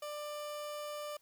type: tone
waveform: 30% pulse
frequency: 593 Hz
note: D5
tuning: 17 cents sharp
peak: -37 dBFS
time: 0.02-1.17 s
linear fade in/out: 5 ms
effects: white hiss -71 dBFS RMS until 1.21 s